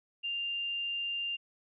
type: tone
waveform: sine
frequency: 2794 Hz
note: F7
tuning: in tune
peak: -32 dBFS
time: 0.23-1.37 s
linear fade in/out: 20 ms
effects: none